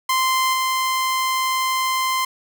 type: tone with level steps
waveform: sawtooth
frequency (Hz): 1041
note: C6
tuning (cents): -9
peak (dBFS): -13 / -15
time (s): 0.09-2.25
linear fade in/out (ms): 5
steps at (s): 0.53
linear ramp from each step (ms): 10
effects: none